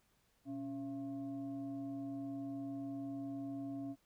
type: tone with frequency modulation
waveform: sine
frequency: 277.2 Hz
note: C#4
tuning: in tune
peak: -40 dBFS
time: 0.45-3.96 s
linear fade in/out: 50 ms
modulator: 400 Hz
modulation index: 0.53
effects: pink hiss -75 dBFS RMS until 4.05 s